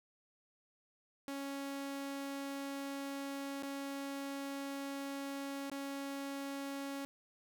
sawtooth tone with dropouts, 277.2 Hz, C#4, in tune, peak -36 dBFS, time 1.28-7.05 s, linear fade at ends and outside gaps 0 ms, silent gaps 3.624-3.633 / 5.698-5.716 s, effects none

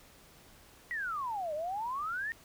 sine exponential two-way sweep, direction down then up, 1976 to 587.3 to 1864 Hz, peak -33 dBFS, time 0.91-2.32 s, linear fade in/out 0 ms, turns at 1.54 s, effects pink hiss -58 dBFS RMS until 2.44 s

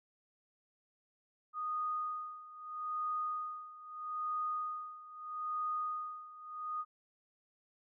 sine tone with tremolo, 1237 Hz, D#6, 10 cents flat, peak -33 dBFS, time 1.53-6.85 s, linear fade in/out 50 ms, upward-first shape sine, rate 0.78 Hz, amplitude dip 85%, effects none

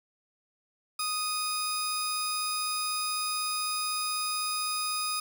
sawtooth tone pair together, 1244.5 / 4978 Hz, D#6 / D#8, 0 / 0 cents, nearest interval 2 octaves, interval 2400 cents, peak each -28 dBFS, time 0.99-5.2 s, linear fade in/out 5 ms, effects none

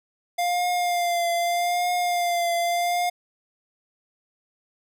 square tone with vibrato, 700 Hz, F5, 4 cents sharp, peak -22 dBFS, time 0.38-3.1 s, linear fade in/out 10 ms, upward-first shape triangle, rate 0.81 Hz, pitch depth 37 cents each way, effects none

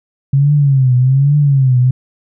sine tone with vibrato, 135.6 Hz, C#3, 38 cents flat, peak -7 dBFS, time 0.33-1.91 s, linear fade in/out 5 ms, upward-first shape triangle, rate 1.2 Hz, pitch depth 160 cents each way, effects none

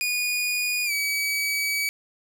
sawtooth tone with pitch glide, 2457 to 2279 Hz, D#7 to C#7, -22 to +47 cents, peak -20 dBFS, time 0.01-1.89 s, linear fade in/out 0 ms, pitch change -131 cents, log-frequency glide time 0.85-0.92 s, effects none

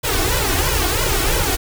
pink noise with flanger, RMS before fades -18 dBFS, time 0.03-1.57 s, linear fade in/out 20 ms, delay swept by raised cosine 2 to 2.75 ms, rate 3 Hz, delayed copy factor +0.95, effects none

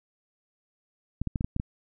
clicks, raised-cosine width 5 ms, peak -16 dBFS, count 7, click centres 1.216 / 1.273 / 1.358 / 1.409 / 1.445 / 1.564 / 1.599 s, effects none

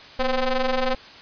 sawtooth ring-modulated tone, 256.7 Hz, C4, 33 cents flat, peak -13 dBFS, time 0.19-0.95 s, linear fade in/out 5 ms, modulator 268 Hz, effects white hiss -43 dBFS RMS until 1.21 s + resampled to 11025 Hz

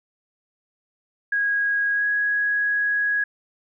sine tone with pitch glide, 1646 to 1663.2 Hz, G#6 to G#6, -16 to +2 cents, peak -19 dBFS, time 1.32-3.24 s, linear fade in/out 5 ms, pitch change +18 cents, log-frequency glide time 1.94-2.05 s, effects none

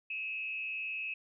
sine tone with frequency modulation, 2581 Hz, E7, 37 cents flat, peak -35 dBFS, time 0.1-1.14 s, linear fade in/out 5 ms, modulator 182 Hz, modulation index 0.44, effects none

